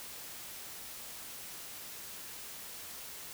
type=silence; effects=white hiss -46 dBFS RMS until 3.33 s